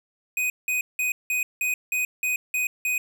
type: tone bursts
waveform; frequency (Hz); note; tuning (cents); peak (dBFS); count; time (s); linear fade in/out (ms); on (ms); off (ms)
square; 2497; D#7; +6; -23; 9; 0.37-2.98; 2; 130; 180
effects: none